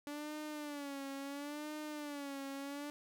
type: tone with vibrato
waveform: sawtooth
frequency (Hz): 288.8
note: D4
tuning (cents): -29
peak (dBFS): -38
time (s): 0.07-2.9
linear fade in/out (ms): 0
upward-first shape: sine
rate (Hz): 0.73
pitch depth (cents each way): 90
effects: none